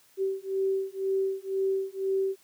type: beating tone pair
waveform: sine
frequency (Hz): 384.9 / 386.9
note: G4 / G4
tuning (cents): -32 / -23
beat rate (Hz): 2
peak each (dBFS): -29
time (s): 0.17-2.36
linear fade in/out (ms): 50
effects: white hiss -61 dBFS RMS until 2.43 s + high-pass 80 Hz 12 dB/octave